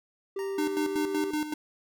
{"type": "tone", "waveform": "triangle", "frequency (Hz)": 391.3, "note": "G4", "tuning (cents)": -3, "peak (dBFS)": -28, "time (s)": [0.36, 1.31], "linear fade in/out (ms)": 5}
{"type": "tone with exponential decay", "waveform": "25% pulse", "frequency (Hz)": 930, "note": "A#5", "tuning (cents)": -4, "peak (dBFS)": -35, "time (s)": [0.39, 1.13], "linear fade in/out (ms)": 0, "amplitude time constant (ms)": 160}
{"type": "tone with tremolo", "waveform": "square", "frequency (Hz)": 303.4, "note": "D#4", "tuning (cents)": -44, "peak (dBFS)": -27, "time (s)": [0.58, 1.54], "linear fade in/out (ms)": 5, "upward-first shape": "square", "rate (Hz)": 5.3, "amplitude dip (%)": 65}
{"effects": []}